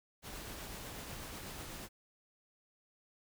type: noise with tremolo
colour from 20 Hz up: pink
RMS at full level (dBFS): -45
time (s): 0.22-1.89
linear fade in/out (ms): 50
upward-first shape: triangle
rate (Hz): 8.1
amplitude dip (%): 25
effects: none